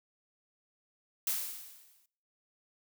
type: noise with exponential decay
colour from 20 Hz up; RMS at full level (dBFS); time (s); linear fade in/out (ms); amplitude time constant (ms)
blue; -30; 1.27-2.06; 2; 170
effects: noise-tail reverb RT60 0.6 s tail -22 dB re dry